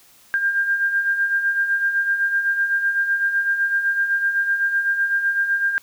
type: beating tone pair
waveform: sine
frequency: 1593 / 1600.9 Hz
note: G6 / G6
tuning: +27 / +36 cents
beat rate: 7.9 Hz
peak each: -26 / -18 dBFS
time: 0.34-5.78 s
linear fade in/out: 0 ms
effects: white hiss -52 dBFS RMS until 5.82 s